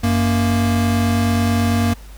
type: tone pair together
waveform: square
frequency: 94.07 / 233.1 Hz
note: F#2 / A#3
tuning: +29 / 0 cents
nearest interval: octave + major third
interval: 1571 cents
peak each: -18 dBFS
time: 0.03-1.94 s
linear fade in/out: 10 ms
effects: added 50 Hz sine -35 dBFS peak until 2.17 s + pink hiss -46 dBFS RMS until 2.17 s